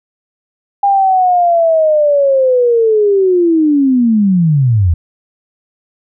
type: linear sweep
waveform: sine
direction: down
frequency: 807 to 77.78 Hz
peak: -7 dBFS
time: 0.83-4.94 s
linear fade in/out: 5 ms
effects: none